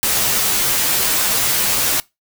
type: noise with comb filter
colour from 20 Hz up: white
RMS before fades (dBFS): -17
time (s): 0.03-2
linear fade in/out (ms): 0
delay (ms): 12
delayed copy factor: -0.85
effects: noise-tail reverb RT60 0.2 s tail -22 dB re dry